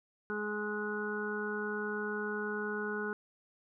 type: harmonic tone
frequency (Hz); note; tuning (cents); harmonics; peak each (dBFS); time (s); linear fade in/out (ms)
209.7; G#3; +17; 1 / 2 / 4 / 5 / 6 / 7; -40 / -37 / -48 / -47 / -47 / -38; 0.3-3.13; 0
effects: none